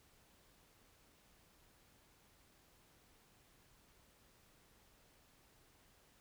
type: silence
effects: pink hiss -69 dBFS RMS until 6.2 s